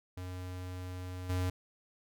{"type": "tone with level steps", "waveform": "square", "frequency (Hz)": 91.2, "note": "F#2", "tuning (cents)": -24, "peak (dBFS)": [-40, -31], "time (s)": [0.17, 1.5], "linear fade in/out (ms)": 5, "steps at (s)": 1.29, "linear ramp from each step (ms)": 10, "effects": []}